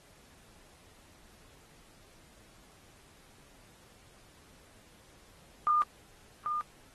sine tone with echo, 1211 Hz, D#6, 47 cents flat, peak -23 dBFS, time 5.67-5.82 s, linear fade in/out 0 ms, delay 790 ms, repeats 1, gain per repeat -7 dB, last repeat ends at 6.61 s, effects pink hiss -60 dBFS RMS until 6.94 s + AAC 32 kbps

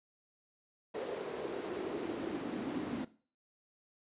brown noise with high-pass filter sweep, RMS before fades -39 dBFS, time 0.94-3.05 s, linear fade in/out 10 ms, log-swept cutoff 460 to 250 Hz, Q 3.6, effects noise-tail reverb RT60 0.4 s tail -17 dB re dry + resampled to 8000 Hz

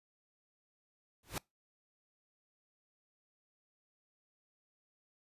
pink noise with exponential growth, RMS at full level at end -34 dBFS, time 1.23-1.38 s, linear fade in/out 2 ms, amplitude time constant 32 ms, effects noise-tail reverb RT60 0.2 s tail -25 dB re dry + resampled to 32000 Hz

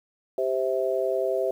sine chord, C major, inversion second, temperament just, 392.4 / 523.3 / 654.1 Hz, G4 / C5 / E5, +2 / 0 / -14 cents, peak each -27 dBFS, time 0.38-1.51 s, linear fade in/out 2 ms, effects 9-bit

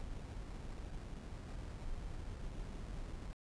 brown noise with sample-and-hold, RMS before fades -45 dBFS, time 0-3.33 s, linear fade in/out 0 ms, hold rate 3150 Hz, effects resampled to 22050 Hz

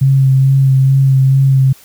sine tone with vibrato, 134.4 Hz, C3, 47 cents sharp, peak -6 dBFS, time 0.01-1.73 s, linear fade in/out 10 ms, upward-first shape sine, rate 2.3 Hz, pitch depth 19 cents each way, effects white hiss -43 dBFS RMS until 1.84 s

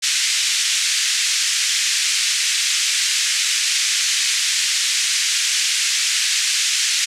white band-pass noise, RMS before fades -19 dBFS, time 0.02-7.06 s, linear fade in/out 20 ms, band 1900 to 7600 Hz, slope 24 dB/octave, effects low-pass 12000 Hz 12 dB/octave

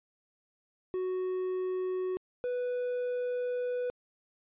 triangle tone pair in turn, 370 / 493.9 Hz, F#4 / B4, 0 / 0 cents, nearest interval perfect fourth, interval 500 cents, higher second, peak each -28 dBFS, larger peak neither, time 0.94-2.17 / 2.44-3.9 s, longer second, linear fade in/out 0 ms, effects resampled to 8000 Hz

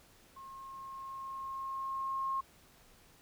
sine tone with level ramp, 1074 Hz, C6, 45 cents sharp, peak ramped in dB -47 to -31 dBFS, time 0.36-2.41 s, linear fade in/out 10 ms, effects pink hiss -62 dBFS RMS until 3.21 s

